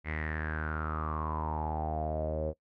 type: tone with low-pass filter sweep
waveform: sawtooth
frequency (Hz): 77.78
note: D#2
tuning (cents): 0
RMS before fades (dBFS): -34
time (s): 0.04-2.54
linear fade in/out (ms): 50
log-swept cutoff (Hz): 2100 to 520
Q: 9.8
effects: noise-tail reverb RT60 0.1 s tail -22 dB re dry